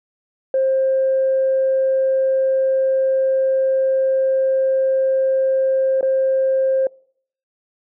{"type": "tone with dropouts", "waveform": "sine", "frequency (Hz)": 530, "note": "C5", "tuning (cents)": 22, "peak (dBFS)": -13, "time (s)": [0.54, 6.87], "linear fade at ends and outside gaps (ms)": 2, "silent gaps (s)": [6.01, 6.028], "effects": ["noise-tail reverb RT60 0.6 s tail -26 dB re dry", "tanh soft clip ceiling -10 dBFS"]}